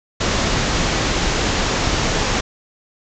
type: low-pass noise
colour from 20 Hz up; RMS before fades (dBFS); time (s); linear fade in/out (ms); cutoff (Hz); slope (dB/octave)
pink; -19; 0.2-2.41; 10; 7300; 96
effects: none